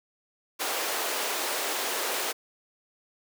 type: high-pass noise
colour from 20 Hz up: pink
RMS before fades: -30 dBFS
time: 0.59-2.33 s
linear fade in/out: 20 ms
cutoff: 390 Hz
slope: 24 dB/octave
effects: none